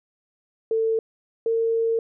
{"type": "tone pair in turn", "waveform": "sine", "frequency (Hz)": [447.4, 455.2], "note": ["A4", "A#4"], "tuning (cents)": [29, -41], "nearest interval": "unison", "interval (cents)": 30, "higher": "second", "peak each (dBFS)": [-19, -19], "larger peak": "neither", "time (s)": [[0.71, 0.99], [1.46, 1.99]], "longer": "second", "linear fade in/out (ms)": 2, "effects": []}